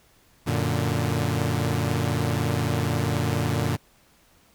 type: chord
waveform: sawtooth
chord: Gb augmented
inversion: none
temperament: equal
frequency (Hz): 92.5 / 116.54 / 146.83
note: Gb2 / Bb2 / D3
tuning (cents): 0 / 0 / 0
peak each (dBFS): -24 / -22 / -23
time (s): 0.46-3.77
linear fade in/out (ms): 20
effects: pink hiss -59 dBFS RMS until 4.54 s